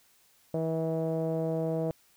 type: tone with low-pass filter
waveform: sawtooth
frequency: 161.7 Hz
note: E3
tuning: 33 cents flat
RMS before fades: -30 dBFS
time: 0.54-1.91 s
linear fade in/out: 0 ms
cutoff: 580 Hz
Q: 6.2
effects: white hiss -64 dBFS RMS until 2.16 s